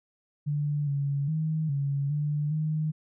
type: tone with pitch steps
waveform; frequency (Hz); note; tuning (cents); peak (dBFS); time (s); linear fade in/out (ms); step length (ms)
sine; 146.8 / 141 / 157.3 / 140.3 / 148.1 / 155; D3 / C#3 / D#3 / C#3 / D3 / D#3; 0 / +30 / +19 / +21 / +15 / -6; -25; 0.46-2.92; 20; 410
effects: none